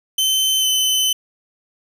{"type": "tone with pitch glide", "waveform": "sawtooth", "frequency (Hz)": [3074, 3042], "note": ["G7", "F#7"], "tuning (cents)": [-35, 47], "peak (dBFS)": -12, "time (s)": [0.18, 1.13], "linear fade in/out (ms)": 5, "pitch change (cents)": -18, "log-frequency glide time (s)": [0.6, 0.65], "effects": []}